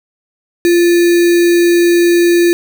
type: tone with sample-and-hold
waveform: sine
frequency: 345.1 Hz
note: F4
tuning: 21 cents flat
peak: -6 dBFS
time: 0.65-2.53 s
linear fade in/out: 0 ms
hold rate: 2100 Hz
effects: none